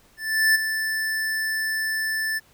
square tone with ADSR envelope, 1760 Hz, A6, in tune, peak -15 dBFS, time 0.17-2.4 s, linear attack 380 ms, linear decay 16 ms, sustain -9 dB, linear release 27 ms, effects pink hiss -57 dBFS RMS until 2.53 s

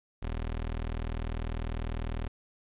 25% pulse tone, 40.05 Hz, E1, 49 cents flat, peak -28 dBFS, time 0.22-2.28 s, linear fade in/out 10 ms, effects resampled to 8000 Hz + 11-bit

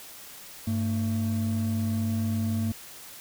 triangle tone pair together, 100 / 224.5 Hz, G2 / A3, +35 / +35 cents, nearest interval octave + major second, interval 1400 cents, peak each -25 dBFS, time 0.67-2.72 s, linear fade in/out 5 ms, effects tanh soft clip ceiling -16 dBFS + white hiss -45 dBFS RMS until 3.2 s

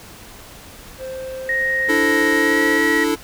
triangle tone, 523.3 Hz, C5, in tune, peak -25 dBFS, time 0.98-2.81 s, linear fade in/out 50 ms
sine tone with pitch glide, 1870 to 1918.1 Hz, A#6 to A#6, +5 to +49 cents, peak -17 dBFS, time 1.49-3.04 s, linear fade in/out 2 ms, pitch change +44 cents, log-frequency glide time 2.34-2.64 s
square chord, D suspended second, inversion none, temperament equal, 293.7 / 329.6 / 440 Hz, D4 / E4 / A4, 0 / 0 / 0 cents, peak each -22 dBFS, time 1.88-3.16 s, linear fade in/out 20 ms
effects pink hiss -40 dBFS RMS until 3.23 s

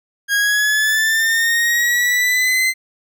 40% pulse linear sweep, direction up, 1628 to 2068 Hz, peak -13 dBFS, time 0.28-2.74 s, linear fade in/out 50 ms, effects none

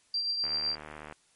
sine tone with tremolo, 4720 Hz, D8, 8 cents sharp, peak -26 dBFS, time 0.14-0.75 s, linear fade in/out 2 ms, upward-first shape triangle, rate 7.9 Hz, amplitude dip 45%
click train, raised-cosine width 0.5 ms, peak -27 dBFS, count 53, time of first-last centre 0.44-1.124 s, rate 76 Hz
effects white hiss -66 dBFS RMS until 1.35 s + MP3 48 kbps

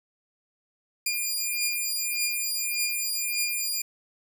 10% pulse beating tone pair, 2412 / 2413.7 Hz, D7 / D7, +46 / +47 cents, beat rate 1.7 Hz, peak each -20 dBFS, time 1.06-3.82 s, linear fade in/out 5 ms, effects none

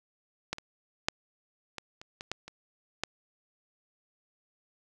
clicks, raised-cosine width 0.2 ms, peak -14 / -24 / -8 / -20 / -28 / -22 / -15 / -27 / -12 dBFS, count 9, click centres 0.53 / 0.584 / 1.085 / 1.783 / 2.015 / 2.209 / 2.316 / 2.48 / 3.036 s, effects none

